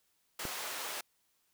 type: high-pass noise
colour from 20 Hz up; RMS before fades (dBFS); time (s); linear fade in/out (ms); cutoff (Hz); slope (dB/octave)
pink; -40; 0.39-1.01; 5; 660; 12
type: click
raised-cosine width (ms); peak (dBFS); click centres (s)
2; -26; 0.453
effects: white hiss -75 dBFS RMS until 1.53 s